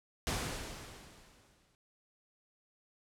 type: noise with exponential decay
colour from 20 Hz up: pink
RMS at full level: -33 dBFS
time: 0.27-1.75 s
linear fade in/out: 0 ms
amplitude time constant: 320 ms
effects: low-pass 10000 Hz 12 dB/octave